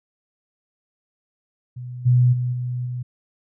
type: tone with level steps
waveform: sine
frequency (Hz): 124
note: B2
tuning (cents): +7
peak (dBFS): -30 / -12 / -20 / -23 / -25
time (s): 1.76-3.03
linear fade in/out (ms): 10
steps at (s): 2.05 / 2.32 / 2.52 / 2.85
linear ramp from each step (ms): 20
effects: none